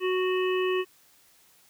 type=harmonic tone; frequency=369.7 Hz; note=F#4; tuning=1 cent flat; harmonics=1 / 3 / 5 / 7 / 8; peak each=-24 / -34 / -37 / -36 / -38 dBFS; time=0-0.85 s; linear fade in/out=50 ms; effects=white hiss -60 dBFS RMS until 1.69 s